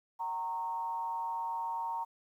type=tone with frequency modulation; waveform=sine; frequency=924 Hz; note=A#5; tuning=16 cents flat; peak=-33 dBFS; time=0.19-2.05 s; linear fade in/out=20 ms; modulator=167 Hz; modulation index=0.54; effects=11-bit